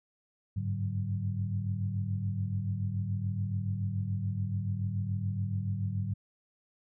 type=tone cluster; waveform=sine; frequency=95.8 / 102.8 / 143.4 / 186.6 Hz; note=G2 / G#2 / D3 / F#3; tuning=-39 / -17 / -41 / +15 cents; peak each=-39 / -31 / -39 / -38 dBFS; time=0.56-6.14 s; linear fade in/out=10 ms; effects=none